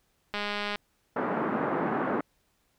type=click train; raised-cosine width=0.3 ms; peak=-16 dBFS; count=87; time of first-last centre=0.34-0.757 s; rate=206 Hz
type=band-pass noise; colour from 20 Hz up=pink; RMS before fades=-29 dBFS; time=1.16-2.21 s; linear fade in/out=5 ms; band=190 to 1500 Hz; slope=24 dB/octave
effects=pink hiss -71 dBFS RMS until 2.78 s